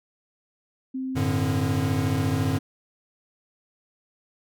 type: tone with pitch glide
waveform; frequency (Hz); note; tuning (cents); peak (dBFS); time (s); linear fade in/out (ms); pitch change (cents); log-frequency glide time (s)
sine; 261.6 to 263.6; C4 to C4; 0 to +13; -27; 0.94-2.59; 10; +13; 1.14-2.28
type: chord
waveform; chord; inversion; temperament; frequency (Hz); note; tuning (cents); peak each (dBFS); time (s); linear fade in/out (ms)
square; G suspended second; none; equal with one note detuned; 95.71 / 110 / 146.83; G2 / A2 / D3; -41 / 0 / 0; -28 / -29 / -28; 1.15-2.59; 20
effects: none